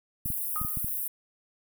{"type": "high-pass noise", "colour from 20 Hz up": "white", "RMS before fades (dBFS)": -32, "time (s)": [0.25, 1.08], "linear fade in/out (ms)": 5, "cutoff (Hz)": 10000, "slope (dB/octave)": 48}
{"type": "clicks", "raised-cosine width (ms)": 5, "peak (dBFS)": -23, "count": 6, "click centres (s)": [0.259, 0.303, 0.615, 0.649, 0.772, 0.845]}
{"type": "tone with exponential decay", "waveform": "sine", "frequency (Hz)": 1244.5, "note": "D#6", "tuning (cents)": 0, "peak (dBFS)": -29, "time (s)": [0.56, 0.85], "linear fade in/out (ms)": 0, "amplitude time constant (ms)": 63}
{"effects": []}